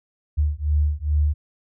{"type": "beating tone pair", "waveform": "sine", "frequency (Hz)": [73.42, 75.82], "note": ["D2", "D#2"], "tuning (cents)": [0, -44], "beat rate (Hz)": 2.4, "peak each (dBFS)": -21, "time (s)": [0.37, 1.34], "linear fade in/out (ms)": 20, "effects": []}